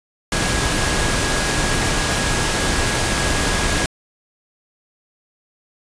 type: tone in noise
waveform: sine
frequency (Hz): 1654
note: G#6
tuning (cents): -8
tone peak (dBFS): -28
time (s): 0.32-3.86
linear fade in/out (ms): 2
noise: pink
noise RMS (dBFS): -19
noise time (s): 0.32-3.86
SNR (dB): -12
effects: resampled to 22050 Hz